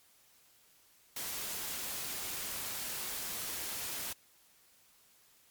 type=noise; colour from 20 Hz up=white; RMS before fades=-39 dBFS; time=1.16-4.13 s; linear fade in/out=5 ms; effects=white hiss -65 dBFS RMS until 5.5 s + MP3 96 kbps